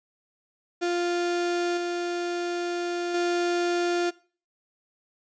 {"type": "tone with level steps", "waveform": "35% pulse", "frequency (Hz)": 349.2, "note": "F4", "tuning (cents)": 0, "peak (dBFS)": [-22, -25, -21], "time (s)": [0.81, 4.11], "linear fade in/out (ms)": 20, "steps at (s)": [1.77, 3.14], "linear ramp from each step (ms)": 5, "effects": ["noise-tail reverb RT60 0.4 s tail -20 dB re dry", "resampled to 16000 Hz"]}